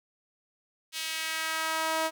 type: tone with high-pass filter sweep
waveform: sawtooth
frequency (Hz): 320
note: D#4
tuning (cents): +49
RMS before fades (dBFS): -31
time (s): 0.92-2.11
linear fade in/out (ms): 50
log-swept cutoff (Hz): 3200 to 670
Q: 1.3
effects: none